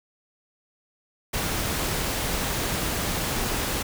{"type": "noise", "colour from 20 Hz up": "pink", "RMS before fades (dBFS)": -27, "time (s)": [1.33, 3.83], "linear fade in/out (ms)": 10, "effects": []}